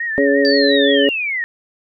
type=tone with vibrato; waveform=sine; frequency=1824 Hz; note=A#6; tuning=38 cents flat; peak=-19 dBFS; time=0-1.08 s; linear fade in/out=5 ms; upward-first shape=sine; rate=5.7 Hz; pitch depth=66 cents each way
type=harmonic tone; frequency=140 Hz; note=C#3; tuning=18 cents sharp; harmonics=2 / 3 / 4; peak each=-16 / -16 / -16 dBFS; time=0.18-1.09 s; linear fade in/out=0 ms
type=linear sweep; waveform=sine; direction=down; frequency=4697 to 1807 Hz; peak=-18 dBFS; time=0.45-1.44 s; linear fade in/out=0 ms
effects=none